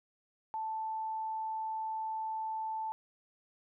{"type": "tone", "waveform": "sine", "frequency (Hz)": 880, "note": "A5", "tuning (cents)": 0, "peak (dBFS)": -34, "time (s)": [0.54, 2.92], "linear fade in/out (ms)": 0, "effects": []}